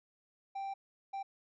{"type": "tone bursts at uneven times", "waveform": "triangle", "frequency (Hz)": 784, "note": "G5", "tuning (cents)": 0, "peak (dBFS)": -35, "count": 2, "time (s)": [[0.55, 0.74], [1.13, 1.23]], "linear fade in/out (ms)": 10, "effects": ["resampled to 16000 Hz"]}